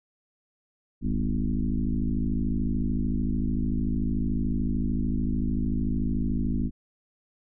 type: tone with frequency modulation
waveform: sine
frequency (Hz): 123.47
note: B2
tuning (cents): 0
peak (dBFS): -23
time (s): 1.01-6.71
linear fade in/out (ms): 50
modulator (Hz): 53.5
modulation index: 2.9
effects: none